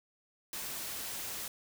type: noise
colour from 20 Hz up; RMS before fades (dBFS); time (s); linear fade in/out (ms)
white; -40; 0.53-1.48; 2
effects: none